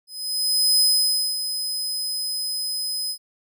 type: tone with ADSR envelope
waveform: sawtooth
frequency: 5040 Hz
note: D#8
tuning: 21 cents sharp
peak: -12 dBFS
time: 0.07-3.18 s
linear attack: 730 ms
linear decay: 560 ms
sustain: -10 dB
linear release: 77 ms
effects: none